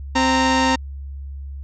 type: tone pair together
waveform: sawtooth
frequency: 261.5 / 924 Hz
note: C4 / A#5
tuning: -1 / -16 cents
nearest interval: octave + minor seventh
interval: 2185 cents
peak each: -14 dBFS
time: 0.15-0.76 s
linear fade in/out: 10 ms
effects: added 69 Hz sine -29 dBFS peak until 1.63 s + resampled to 16000 Hz